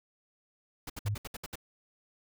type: noise bursts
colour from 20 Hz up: pink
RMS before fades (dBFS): -40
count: 8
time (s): 0.87-1.556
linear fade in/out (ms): 5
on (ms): 28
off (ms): 66
type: tone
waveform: sine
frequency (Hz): 103.83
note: G#2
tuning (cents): 0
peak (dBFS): -29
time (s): 1.05-1.15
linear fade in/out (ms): 10
effects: none